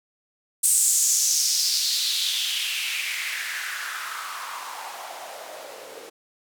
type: noise with band-pass filter sweep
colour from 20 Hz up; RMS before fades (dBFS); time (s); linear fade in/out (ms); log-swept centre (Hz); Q
blue; -26; 0.63-6.1; 10; 8700 to 440; 3.6
effects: none